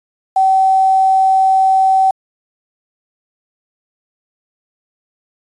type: tone with quantisation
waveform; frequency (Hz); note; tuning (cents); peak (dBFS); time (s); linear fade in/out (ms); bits
sine; 765; G5; -42; -8; 0.36-2.11; 5; 6
effects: resampled to 22050 Hz